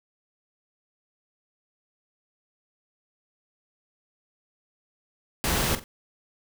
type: noise with echo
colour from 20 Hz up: pink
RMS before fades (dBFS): -25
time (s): 5.44-5.75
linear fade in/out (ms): 0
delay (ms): 45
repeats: 2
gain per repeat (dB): -12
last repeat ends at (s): 5.84
effects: none